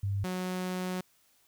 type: tone pair in turn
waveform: sine / sawtooth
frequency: 99.3 / 183.38 Hz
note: G2 / F#3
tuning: +23 / -15 cents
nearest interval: major seventh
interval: 1062 cents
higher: second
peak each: -28 / -28 dBFS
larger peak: neither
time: 0.03-0.24 / 0.24-1.01 s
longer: second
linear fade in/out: 5 ms
effects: white hiss -67 dBFS RMS until 1.47 s